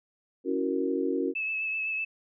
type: chord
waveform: sine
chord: F# dominant seventh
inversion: second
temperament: equal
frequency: 277.2 / 329.6 / 370 / 466.2 Hz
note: C#4 / E4 / F#4 / A#4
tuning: 0 / 0 / 0 / 0 cents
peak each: -30 / -33 / -30 / -32 dBFS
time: 0.44-1.34 s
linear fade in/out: 50 ms
type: tone with vibrato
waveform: sine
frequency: 2606 Hz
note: E7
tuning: 20 cents flat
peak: -28 dBFS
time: 1.35-2.05 s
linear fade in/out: 10 ms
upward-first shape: sine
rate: 7.9 Hz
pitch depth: 22 cents each way
effects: none